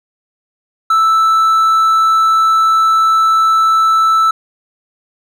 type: tone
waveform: triangle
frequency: 1318.5 Hz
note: E6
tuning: in tune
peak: -6 dBFS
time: 0.9-4.31 s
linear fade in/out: 5 ms
effects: none